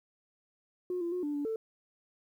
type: tone with pitch steps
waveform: sine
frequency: 361 / 342.1 / 360.8 / 293.4 / 288.9 / 444.6 Hz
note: F#4 / F4 / F#4 / D4 / D4 / A4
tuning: -43 / -36 / -44 / -2 / -28 / +18 cents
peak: -30 dBFS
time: 0.9-1.56 s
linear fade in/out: 2 ms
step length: 110 ms
effects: tanh soft clip ceiling -27 dBFS + 11-bit